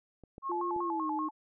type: clicks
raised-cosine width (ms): 2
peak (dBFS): -37 / -32 / -35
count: 3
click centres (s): 0.237 / 0.381 / 0.763
type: tone with vibrato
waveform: sine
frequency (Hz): 965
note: B5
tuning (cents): -40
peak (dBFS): -32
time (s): 0.42-1.31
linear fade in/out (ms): 50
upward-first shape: square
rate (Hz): 5.2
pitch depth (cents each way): 200
type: tone with pitch glide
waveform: sine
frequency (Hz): 349.2 to 309.3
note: F4 to D#4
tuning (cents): 0 to -10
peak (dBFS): -34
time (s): 0.49-1.29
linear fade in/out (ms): 10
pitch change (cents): -210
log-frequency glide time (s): 0.82-1.07
effects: none

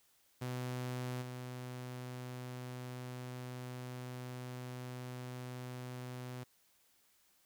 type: tone with level steps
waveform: sawtooth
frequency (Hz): 125.5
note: B2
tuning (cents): +28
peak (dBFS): -34 / -39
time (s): 0.41-6.44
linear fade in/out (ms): 10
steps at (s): 1.21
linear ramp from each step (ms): 20
effects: white hiss -71 dBFS RMS until 7.45 s

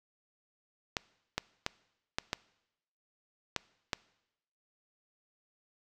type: clicks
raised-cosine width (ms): 0.2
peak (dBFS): -13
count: 7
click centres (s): 0.968 / 1.38 / 1.664 / 2.185 / 2.331 / 3.563 / 3.932
effects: noise-tail reverb RT60 0.9 s tail -22 dB re dry

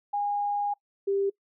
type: tone pair in turn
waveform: sine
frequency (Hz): 818 / 395.5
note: G#5 / G4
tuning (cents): -26 / +15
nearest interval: octave + minor second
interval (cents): 1259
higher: first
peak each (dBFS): -25 / -23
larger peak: second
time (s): 0.13-0.74 / 1.07-1.3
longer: first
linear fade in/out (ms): 10
effects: noise-tail reverb RT60 0.1 s tail -22 dB re dry

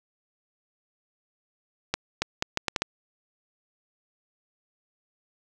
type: accelerating click train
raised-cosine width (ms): 0.2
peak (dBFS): -7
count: 7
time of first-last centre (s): 1.94-2.82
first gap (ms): 280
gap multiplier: 0.73
effects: none

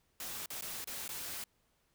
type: noise with dropouts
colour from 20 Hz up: white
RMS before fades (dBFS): -42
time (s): 0.2-1.44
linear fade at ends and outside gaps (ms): 2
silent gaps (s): 0.46-0.503 / 0.611-0.622 / 0.843-0.873 / 1.079-1.09
effects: pink hiss -75 dBFS RMS until 1.94 s

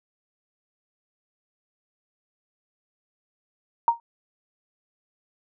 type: tone with exponential decay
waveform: sine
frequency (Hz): 932.3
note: A#5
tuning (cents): 0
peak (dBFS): -11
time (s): 3.88-4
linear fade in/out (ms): 1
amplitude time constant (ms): 24
effects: none

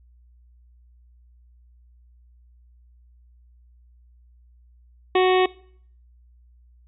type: harmonic tone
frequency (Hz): 370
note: F#4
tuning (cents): 0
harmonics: 1 / 2 / 3 / 5 / 6 / 7 / 8 / 9 / 10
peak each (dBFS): -16 / -22 / -26 / -30 / -32 / -33 / -34 / -35 / -36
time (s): 5.15-5.46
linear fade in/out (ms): 5
effects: noise-tail reverb RT60 0.6 s tail -22 dB re dry + added 60 Hz sine -51 dBFS peak until 6.87 s

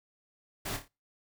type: noise with echo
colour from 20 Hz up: pink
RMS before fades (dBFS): -36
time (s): 0.65-0.77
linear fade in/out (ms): 10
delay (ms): 28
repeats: 4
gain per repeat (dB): -7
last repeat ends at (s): 0.882
effects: noise-tail reverb RT60 0.3 s tail -26 dB re dry

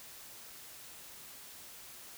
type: silence
effects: white hiss -51 dBFS RMS until 2.17 s

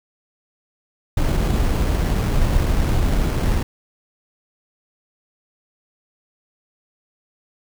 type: noise with sample-and-hold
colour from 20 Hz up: brown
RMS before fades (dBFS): -18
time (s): 1.17-3.63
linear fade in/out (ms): 5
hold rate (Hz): 3675
effects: none

